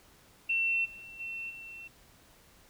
sine tone with level steps, 2701 Hz, E7, 42 cents sharp, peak -26 / -45 / -36 / -43 dBFS, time 0.49-1.88 s, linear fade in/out 10 ms, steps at 0.84 / 1.19 / 1.49 s, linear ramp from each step 20 ms, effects pink hiss -60 dBFS RMS until 2.69 s

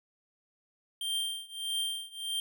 square tone with tremolo, 3168 Hz, G7, 18 cents sharp, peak -29 dBFS, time 1.01-2.4 s, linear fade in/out 2 ms, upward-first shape triangle, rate 1.6 Hz, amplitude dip 95%, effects none

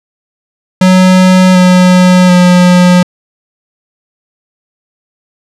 square tone with pitch steps, 185 / 182.14 / 179.32 Hz, F#3 / F#3 / F3, 0 / -27 / +46 cents, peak -3 dBFS, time 0.81-3.03 s, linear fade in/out 5 ms, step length 740 ms, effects low-pass 8000 Hz 12 dB/octave

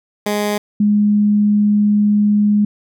15% pulse / sine tone pair in turn, 207.7 / 207.7 Hz, G#3 / G#3, 0 / 0 cents, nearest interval unison, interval 0 cents, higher neither, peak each -10 dBFS, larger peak neither, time 0.26-0.58 / 0.8-2.65 s, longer second, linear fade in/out 5 ms, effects none

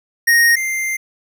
square tone pair in turn, 1864.7 / 2093 Hz, A#6 / C7, 0 / 0 cents, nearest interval major second, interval 200 cents, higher second, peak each -10 / -19 dBFS, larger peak first, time 0.27-0.56 / 0.56-0.97 s, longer second, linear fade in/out 10 ms, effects none

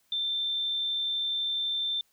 sine tone, 3564 Hz, A7, 22 cents sharp, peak -27 dBFS, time 0.12-2.01 s, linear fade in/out 2 ms, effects white hiss -69 dBFS RMS until 2.12 s

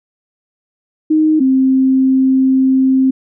sine tone pair in turn, 311.1 / 263.4 Hz, D#4 / C4, 0 / +12 cents, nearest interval minor third, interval 288 cents, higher first, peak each -8 dBFS, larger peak neither, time 1.1-1.4 / 1.4-3.11 s, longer second, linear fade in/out 10 ms, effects none

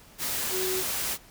sine tone in noise, 372.8 Hz, F#4, 13 cents sharp, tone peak -29 dBFS, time 0.5-0.84 s, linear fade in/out 50 ms, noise white, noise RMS -30 dBFS, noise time 0.18-1.18 s, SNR -2 dB, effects pink hiss -53 dBFS RMS until 1.3 s

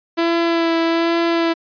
sawtooth tone with vibrato, 333.8 Hz, E4, 22 cents sharp, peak -11 dBFS, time 0.17-1.54 s, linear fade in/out 20 ms, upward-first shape sine, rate 1.2 Hz, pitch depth 17 cents each way, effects resampled to 11025 Hz

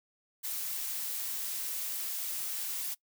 blue noise, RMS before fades -36 dBFS, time 0.43-2.95 s, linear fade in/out 20 ms, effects noise-tail reverb RT60 0.1 s tail -22 dB re dry

